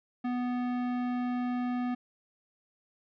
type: tone with tanh clipping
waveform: sine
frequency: 246.9 Hz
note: B3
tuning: in tune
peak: -31 dBFS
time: 0.24-1.95 s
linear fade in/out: 10 ms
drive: 17 dB
effects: none